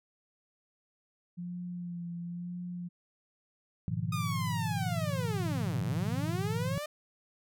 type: tone with vibrato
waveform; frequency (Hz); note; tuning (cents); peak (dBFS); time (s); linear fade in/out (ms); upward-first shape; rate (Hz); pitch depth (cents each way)
sine; 174.61; F3; 0; -36; 1.37-2.89; 20; sine; 0.99; 29
type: chord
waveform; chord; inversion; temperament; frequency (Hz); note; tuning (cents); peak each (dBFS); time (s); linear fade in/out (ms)
sine; F half-diminished seventh; first; equal with one note detuned; 103.83 / 122.05 / 155.56 / 174.61; Ab2 / Cb3 / Eb3 / F3; 0 / -20 / 0 / 0; -36; 3.88-6.78; 0
type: linear two-way sweep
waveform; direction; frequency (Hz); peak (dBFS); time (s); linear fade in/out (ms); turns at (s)
sawtooth; down then up; 1244.5 to 87.31 to 613; -32; 4.12-6.86; 5; 5.82
effects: none